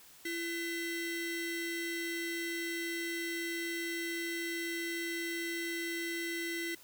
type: ring-modulated tone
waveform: 40% pulse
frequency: 1174.7 Hz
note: D6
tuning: in tune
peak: -31 dBFS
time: 0.25-6.75 s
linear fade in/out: 5 ms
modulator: 837 Hz
effects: white hiss -57 dBFS RMS until 6.83 s